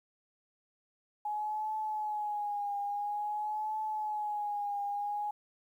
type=tone with vibrato; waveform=sine; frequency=837 Hz; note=G#5; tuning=13 cents sharp; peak=-32 dBFS; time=1.25-5.31 s; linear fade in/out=5 ms; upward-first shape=triangle; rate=0.49 Hz; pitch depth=60 cents each way; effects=11-bit